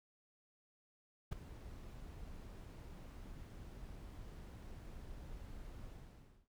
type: noise with ADSR envelope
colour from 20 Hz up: brown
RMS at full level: -36 dBFS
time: 1.31-6.48 s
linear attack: 17 ms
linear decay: 7 ms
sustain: -15 dB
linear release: 630 ms
effects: none